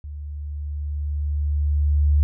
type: tone with level ramp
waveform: sine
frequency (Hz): 73.42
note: D2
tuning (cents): 0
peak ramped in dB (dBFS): -31 to -13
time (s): 0.04-2.23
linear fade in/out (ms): 0
effects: none